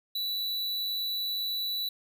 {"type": "tone", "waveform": "square", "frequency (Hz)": 3951, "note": "B7", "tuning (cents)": 0, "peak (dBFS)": -30, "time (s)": [0.15, 1.89], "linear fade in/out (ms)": 5, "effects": []}